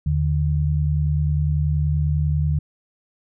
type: tone pair together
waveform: sine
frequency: 79.1 / 149.32 Hz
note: D#2 / D3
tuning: +29 / +29 cents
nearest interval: major seventh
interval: 1100 cents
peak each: -20 / -20 dBFS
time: 0.06-2.59 s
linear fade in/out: 5 ms
effects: none